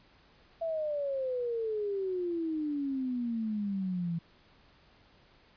sine exponential sweep, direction down, 669 to 164.81 Hz, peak -30 dBFS, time 0.61-4.19 s, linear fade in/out 10 ms, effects pink hiss -62 dBFS RMS until 5.56 s + resampled to 11025 Hz

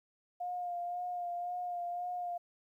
sine tone with vibrato, 708 Hz, F5, 23 cents sharp, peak -35 dBFS, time 0.4-2.38 s, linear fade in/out 10 ms, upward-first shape sine, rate 1.9 Hz, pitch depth 24 cents each way, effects 12-bit

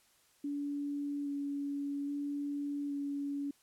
sine tone with vibrato, 285 Hz, C#4, 48 cents sharp, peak -34 dBFS, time 0.44-3.51 s, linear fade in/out 5 ms, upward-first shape square, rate 0.61 Hz, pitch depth 10 cents each way, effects white hiss -68 dBFS RMS until 3.62 s + low-pass 12000 Hz 12 dB/octave

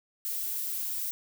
violet noise, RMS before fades -33 dBFS, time 0.25-1.11 s, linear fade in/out 0 ms, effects none

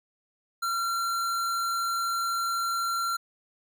square tone, 1368 Hz, F6, 36 cents flat, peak -27 dBFS, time 0.62-3.17 s, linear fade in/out 10 ms, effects none

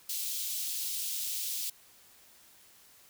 white high-pass noise, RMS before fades -35 dBFS, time 0.09-1.7 s, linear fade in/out 5 ms, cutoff 3100 Hz, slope 24 dB/octave, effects white hiss -59 dBFS RMS until 3.09 s

